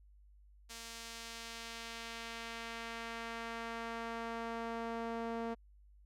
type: tone with band-pass filter sweep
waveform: sawtooth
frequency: 230 Hz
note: A#3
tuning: 23 cents flat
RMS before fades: -43 dBFS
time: 0.69-5.55 s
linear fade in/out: 20 ms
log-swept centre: 6400 to 590 Hz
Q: 0.75
effects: added 50 Hz sine -59 dBFS peak until 6.05 s